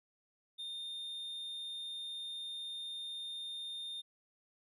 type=tone; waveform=triangle; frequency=3638 Hz; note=A#7; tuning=43 cents flat; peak=-39 dBFS; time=0.58-4.02 s; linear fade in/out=20 ms; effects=resampled to 32000 Hz